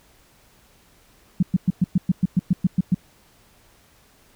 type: tone bursts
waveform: sine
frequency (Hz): 181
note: F#3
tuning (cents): -38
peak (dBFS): -13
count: 12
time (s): 1.4-2.946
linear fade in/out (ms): 5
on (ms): 28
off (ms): 110
effects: pink hiss -56 dBFS RMS until 4.35 s